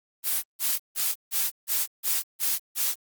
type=noise bursts; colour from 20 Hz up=blue; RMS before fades=-25 dBFS; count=8; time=0.23-2.95 s; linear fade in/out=50 ms; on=200 ms; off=160 ms; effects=Opus 24 kbps